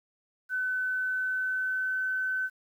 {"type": "tone with pitch glide", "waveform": "sine", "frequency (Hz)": [1511, 1520.6], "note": ["F#6", "F#6"], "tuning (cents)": [36, 47], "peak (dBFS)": -27, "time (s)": [0.49, 2.5], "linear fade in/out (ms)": 50, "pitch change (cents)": 11, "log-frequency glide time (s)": [0.78, 1.98], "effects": ["10-bit"]}